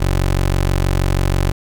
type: tone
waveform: 20% pulse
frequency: 46.25 Hz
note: F#1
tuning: in tune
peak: -9 dBFS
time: 0-1.52 s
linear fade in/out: 10 ms
effects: none